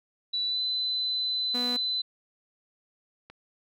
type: tone with pitch glide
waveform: sine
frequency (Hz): 3951 to 4020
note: B7 to B7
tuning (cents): 0 to +30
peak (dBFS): -26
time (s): 0.33-2.02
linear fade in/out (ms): 10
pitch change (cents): +30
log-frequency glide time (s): 0.46-0.6
type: tone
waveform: sawtooth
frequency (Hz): 245.1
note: B3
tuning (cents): -13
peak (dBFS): -28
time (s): 1.54-1.77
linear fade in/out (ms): 10
type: click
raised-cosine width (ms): 0.3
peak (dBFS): -30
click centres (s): 3.3
effects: none